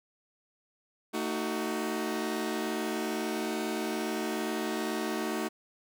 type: chord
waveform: sawtooth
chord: D# diminished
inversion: second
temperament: just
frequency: 224 / 311.1 / 373.4 Hz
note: A3 / D#4 / F#4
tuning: +31 / 0 / +16 cents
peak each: -31 dBFS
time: 1.13-5.49 s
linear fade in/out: 20 ms
effects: none